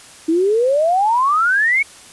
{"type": "exponential sweep", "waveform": "sine", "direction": "up", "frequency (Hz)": [313.3, 2268], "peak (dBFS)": -12, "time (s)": [0.28, 1.83], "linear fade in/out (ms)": 10, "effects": ["white hiss -41 dBFS RMS until 2.12 s", "resampled to 24000 Hz"]}